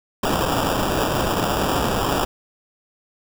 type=noise with sample-and-hold; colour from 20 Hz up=white; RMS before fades=-21 dBFS; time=0.23-2.25 s; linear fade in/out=5 ms; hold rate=2100 Hz; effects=none